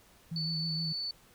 sine tone with vibrato, 162.4 Hz, E3, 26 cents flat, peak -34 dBFS, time 0.31-0.93 s, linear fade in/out 10 ms, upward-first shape sine, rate 6.4 Hz, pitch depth 38 cents each way
sine tone, 4484 Hz, C#8, 19 cents sharp, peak -33 dBFS, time 0.36-1.11 s, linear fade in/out 2 ms
effects pink hiss -61 dBFS RMS until 1.34 s

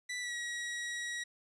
sawtooth tone with pitch glide, 1975.5 to 1910.4 Hz, B6 to A#6, 0 to +42 cents, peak -33 dBFS, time 0.09-1.24 s, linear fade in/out 10 ms, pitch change -58 cents, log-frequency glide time 0.2-0.34 s, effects resampled to 22050 Hz + 11-bit

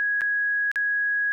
sine tone with dropouts, 1661.2 Hz, G#6, in tune, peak -21 dBFS, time 0-1.32 s, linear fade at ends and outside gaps 0 ms, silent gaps 0.209-0.217 / 0.715-0.758 s, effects none

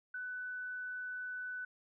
sine tone, 1496 Hz, F#6, 19 cents sharp, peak -39 dBFS, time 0.14-1.65 s, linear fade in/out 5 ms, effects none

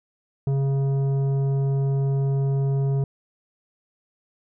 sine tone with tanh clipping, 137.2 Hz, C#3, 17 cents flat, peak -21 dBFS, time 0.47-3.04 s, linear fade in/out 2 ms, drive 10 dB, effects none

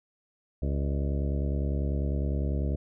harmonic tone with a mistuned harmonic, 70 Hz, C#2, 18 cents sharp, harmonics 1 / 2 / 3 / 4 / 5 / 6 / 7 / 8 / 9, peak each -27 / -33 / -37 / -39 / -41 / -43 / -44 / -45 / -46 dBFS, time 0.62-2.76 s, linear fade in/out 5 ms, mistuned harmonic 8, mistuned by +65 cents, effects none

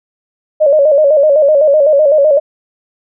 sine tone with vibrato, 587.3 Hz, D5, in tune, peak -5 dBFS, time 0.6-2.4 s, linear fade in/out 20 ms, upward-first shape square, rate 7.9 Hz, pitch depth 84 cents each way, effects none

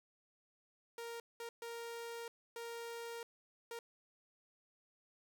sawtooth tone bursts at uneven times, 466.2 Hz, A#4, in tune, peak -40 dBFS, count 5, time 0.98-1.2 / 1.4-1.49 / 1.62-2.28 / 2.56-3.23 / 3.71-3.79 s, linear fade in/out 2 ms, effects none

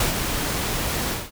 pink noise with ADSR envelope, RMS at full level -20 dBFS, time 0-1.31 s, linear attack 4 ms, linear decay 120 ms, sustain -5 dB, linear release 210 ms, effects none

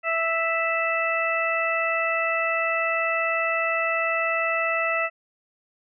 harmonic tone, 659.3 Hz, E5, in tune, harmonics 1 / 2 / 3 / 4, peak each -27 / -27 / -27 / -27 dBFS, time 0.03-5.1 s, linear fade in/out 50 ms, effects none

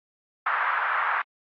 white band-pass noise, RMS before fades -25 dBFS, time 0.46-1.22 s, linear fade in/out 5 ms, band 950 to 1600 Hz, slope 24 dB/octave, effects low-pass 3000 Hz 12 dB/octave + AAC 48 kbps

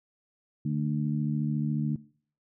harmonic tone, 74.1 Hz, D2, 16 cents sharp, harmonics 2 / 3 / 4, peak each -28 / -31 / -36 dBFS, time 0.65-1.96 s, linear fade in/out 5 ms, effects noise-tail reverb RT60 0.5 s tail -20 dB re dry

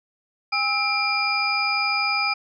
sine tone cluster, 814 / 1298 / 2376 / 4950 Hz, G#5 / E6 / D7 / D#8, -35 / -27 / +20 / -10 cents, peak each -28 / -27 / -23 / -26 dBFS, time 0.52-2.34 s, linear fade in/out 10 ms, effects none

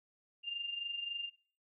sine tone with amplitude modulation, 2800 Hz, F7, 4 cents sharp, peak -34 dBFS, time 0.43-1.31 s, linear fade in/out 50 ms, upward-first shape sine, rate 23.6 Hz, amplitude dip 60%, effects noise-tail reverb RT60 0.5 s tail -21 dB re dry

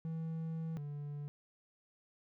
triangle tone pair in turn, 162.2 / 145.51 Hz, E3 / D3, -28 / -16 cents, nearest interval major second, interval 188 cents, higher first, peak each -35 / -38 dBFS, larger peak first, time 0.05-0.77 / 0.77-1.28 s, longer first, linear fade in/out 0 ms, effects none

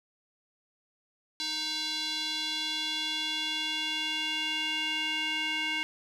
square tone with band-pass filter sweep, 311.1 Hz, D#4, in tune, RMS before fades -32 dBFS, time 1.4-5.83 s, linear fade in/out 0 ms, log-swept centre 4200 to 2500 Hz, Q 3.6, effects none

